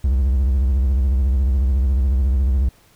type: tone with vibrato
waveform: triangle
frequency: 65.8 Hz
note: C2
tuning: 10 cents sharp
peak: -12 dBFS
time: 0.04-2.69 s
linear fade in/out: 5 ms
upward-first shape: sine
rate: 14 Hz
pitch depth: 150 cents each way
effects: pink hiss -54 dBFS RMS until 2.95 s